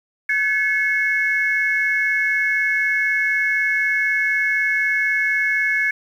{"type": "tone cluster", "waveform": "sine", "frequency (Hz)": [1545, 1709, 2189], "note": ["G6", "G#6", "C#7"], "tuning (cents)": [-26, 49, -22], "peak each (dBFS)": [-28, -19, -19], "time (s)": [0.29, 5.91], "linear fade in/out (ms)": 5, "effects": ["tanh soft clip ceiling -8 dBFS", "8-bit"]}